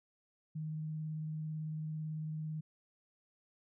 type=tone with vibrato; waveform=sine; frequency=155.56 Hz; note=D#3; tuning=in tune; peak=-37 dBFS; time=0.55-2.61 s; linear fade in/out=10 ms; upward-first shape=square; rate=18 Hz; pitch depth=11 cents each way; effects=none